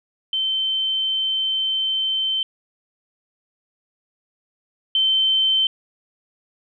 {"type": "tone pair in turn", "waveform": "sine", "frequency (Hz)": [3093, 3093], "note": ["G7", "G7"], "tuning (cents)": [-24, -24], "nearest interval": "unison", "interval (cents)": 0, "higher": "neither", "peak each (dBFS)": [-19, -15], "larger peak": "second", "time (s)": [[0.33, 2.43], [4.95, 5.67]], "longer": "first", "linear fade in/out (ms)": 2, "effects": []}